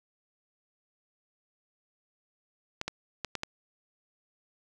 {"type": "clicks", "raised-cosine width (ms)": 0.2, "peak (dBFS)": -15, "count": 5, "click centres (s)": [2.814, 2.88, 3.247, 3.353, 3.434], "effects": []}